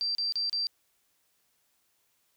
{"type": "tone bursts", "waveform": "sine", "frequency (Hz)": 4699, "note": "D8", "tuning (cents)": 0, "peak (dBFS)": -27, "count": 4, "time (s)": [0.01, 0.669], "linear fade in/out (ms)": 0, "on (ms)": 140, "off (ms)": 33, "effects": ["white hiss -72 dBFS RMS until 2.36 s"]}